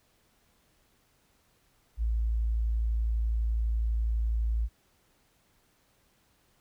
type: tone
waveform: sine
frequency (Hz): 56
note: A1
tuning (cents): +31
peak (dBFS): -25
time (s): 1.97-4.69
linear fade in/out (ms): 50
effects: pink hiss -68 dBFS RMS until 6.6 s